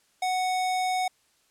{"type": "tone", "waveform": "square", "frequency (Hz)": 740, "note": "F#5", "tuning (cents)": 0, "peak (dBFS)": -25, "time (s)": [0.22, 1.08], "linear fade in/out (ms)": 5, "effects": ["white hiss -66 dBFS RMS until 1.5 s", "low-pass 10000 Hz 12 dB/octave"]}